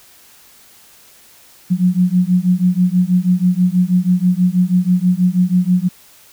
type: beating tone pair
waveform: sine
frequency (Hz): 177.8 / 184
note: F3 / F#3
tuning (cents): +31 / -9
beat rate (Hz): 6.2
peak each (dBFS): -14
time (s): 1.7-5.89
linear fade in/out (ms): 20
effects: white hiss -46 dBFS RMS until 6.32 s